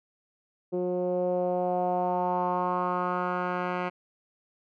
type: tone with low-pass filter sweep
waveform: 10% pulse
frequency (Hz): 179.8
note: F#3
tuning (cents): -49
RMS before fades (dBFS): -28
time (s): 0.72-3.9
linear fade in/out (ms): 20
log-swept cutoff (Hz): 420 to 1900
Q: 3.4
effects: none